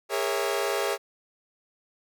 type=chord; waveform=sawtooth; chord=A# half-diminished seventh; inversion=third; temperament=equal with one note detuned; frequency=407.5 / 466.2 / 554.4 / 659.3 Hz; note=G#4 / A#4 / C#5 / E5; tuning=-33 / 0 / 0 / 0 cents; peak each=-25 / -28 / -27 / -29 dBFS; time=0.09-0.98 s; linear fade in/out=50 ms; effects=none